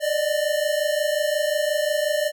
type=tone pair together; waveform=square; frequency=587.3 / 612.9 Hz; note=D5 / D#5; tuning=0 / -26 cents; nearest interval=minor second; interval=74 cents; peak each=-24 dBFS; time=0-2.32 s; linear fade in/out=50 ms; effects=none